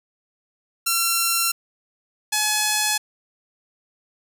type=tone pair in turn; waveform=5% pulse; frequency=1360 / 849.6 Hz; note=F6 / G#5; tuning=-46 / +39 cents; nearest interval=minor sixth; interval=815 cents; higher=first; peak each=-7 dBFS; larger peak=neither; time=0.86-1.52 / 2.32-2.98 s; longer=neither; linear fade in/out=10 ms; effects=none